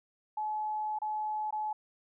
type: tone with dropouts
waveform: sine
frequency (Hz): 855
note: A5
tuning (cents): -50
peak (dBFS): -31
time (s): 0.37-1.73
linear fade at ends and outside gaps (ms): 5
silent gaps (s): 0.988-1.017 / 1.508-1.525
effects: none